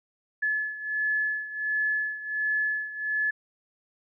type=beating tone pair; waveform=sine; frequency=1717 / 1718.4 Hz; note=A6 / A6; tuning=-43 / -41 cents; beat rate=1.4 Hz; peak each=-27 / -31 dBFS; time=0.42-3.31 s; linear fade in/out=10 ms; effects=none